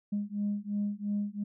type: beating tone pair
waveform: sine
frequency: 203.8 / 206.7 Hz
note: G#3 / G#3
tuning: -32 / -8 cents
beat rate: 2.9 Hz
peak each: -32 / -32 dBFS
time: 0.12-1.44 s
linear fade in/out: 10 ms
effects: tanh soft clip ceiling -24 dBFS